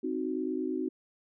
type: chord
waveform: sine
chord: C diminished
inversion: none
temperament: equal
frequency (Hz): 261.6 / 311.1 / 370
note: C4 / Eb4 / Gb4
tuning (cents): 0 / 0 / 0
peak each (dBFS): -34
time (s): 0.03-0.89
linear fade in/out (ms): 10
effects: none